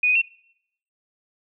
sine tone with pitch steps, 2476 / 2496 / 2711 Hz, D#7 / D#7 / E7, -9 / +5 / +48 cents, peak -16 dBFS, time 0.03-0.216 s, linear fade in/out 5 ms, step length 62 ms, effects noise-tail reverb RT60 0.7 s tail -22 dB re dry

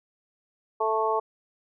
harmonic tone, 220 Hz, A3, in tune, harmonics 2 / 3 / 4 / 5, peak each -27 / -30 / -27 / -28 dBFS, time 0.8-1.2 s, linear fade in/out 10 ms, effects none

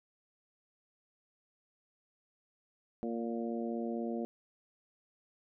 harmonic tone with a mistuned harmonic, 116.1 Hz, A#2, 7 cents flat, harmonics 2 / 3 / 4 / 5 / 6, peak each -36 / -40 / -42 / -44 / -46 dBFS, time 3.03-4.25 s, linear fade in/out 0 ms, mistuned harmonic 6, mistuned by +21 cents, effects none

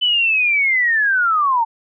sine linear sweep, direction down, 3019 to 880 Hz, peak -13 dBFS, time 0.01-1.65 s, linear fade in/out 20 ms, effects none

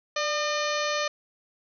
harmonic tone with a mistuned harmonic, 605 Hz, D#5, 49 cents flat, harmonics 1 / 2 / 3 / 4 / 5 / 6 / 7 / 8 / 9 / 10, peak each -29 / -31 / -33 / -35 / -38 / -38 / -36 / -42 / -44 / -38 dBFS, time 0.16-1.08 s, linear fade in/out 5 ms, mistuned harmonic 1, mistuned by -43 cents, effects none

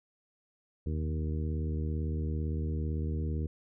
harmonic tone with a mistuned harmonic, 77.78 Hz, D#2, in tune, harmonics 1 / 2 / 3 / 4 / 5 / 6, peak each -31 / -37 / -41 / -43 / -45 / -47 dBFS, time 0.86-3.47 s, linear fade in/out 5 ms, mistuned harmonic 1, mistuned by +42 cents, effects none

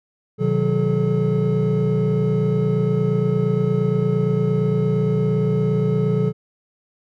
triangle tone cluster, 126.6 / 155.4 / 183.9 / 429 Hz, B2 / D#3 / F#3 / A4, +43 / -2 / -10 / -44 cents, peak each -20 dBFS, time 0.38-6.33 s, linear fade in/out 50 ms, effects none

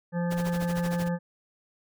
harmonic tone, 173.4 Hz, F3, 12 cents flat, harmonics 1 / 3 / 5 / 7 / 9 / 10, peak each -26 / -33 / -39 / -47 / -47 / -43 dBFS, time 0.12-1.19 s, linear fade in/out 50 ms
pink noise with tremolo, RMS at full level -37 dBFS, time 0.3-1.09 s, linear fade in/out 20 ms, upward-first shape sine, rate 13 Hz, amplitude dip 90%
effects none

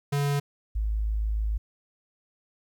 square / sine tone pair in turn, 142.6 / 53.41 Hz, C#3 / G#1, +49 / +49 cents, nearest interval octave + perfect fourth, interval 1700 cents, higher first, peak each -24 dBFS, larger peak neither, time 0.12-0.4 / 0.75-1.58 s, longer second, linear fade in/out 10 ms, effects 11-bit

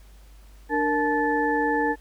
sine tone cluster, 295.8 / 464.2 / 865 / 1749 Hz, D4 / A#4 / A5 / A6, +13 / -7 / -30 / -11 cents, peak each -26 / -26 / -25 / -27 dBFS, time 0.69-1.96 s, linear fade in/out 50 ms, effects added 50 Hz sine -46 dBFS peak until 2 s + pink hiss -58 dBFS RMS until 2 s

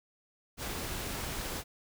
pink noise with amplitude modulation, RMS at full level -36 dBFS, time 0.57-1.64 s, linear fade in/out 50 ms, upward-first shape sine, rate 299 Hz, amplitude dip 30%, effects none

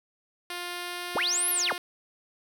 5% pulse tone with pitch glide, 352.5 to 354.7 Hz, F4 to F4, +16 to +27 cents, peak -22 dBFS, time 0.5-1.78 s, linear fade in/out 2 ms, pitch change +11 cents, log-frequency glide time 0.7-1.54 s
sine linear two-way sweep, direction up then down, 55.9 to 11840 to 55.9 Hz, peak -24 dBFS, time 1.15-1.73 s, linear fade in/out 10 ms, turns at 1.5 s
effects none

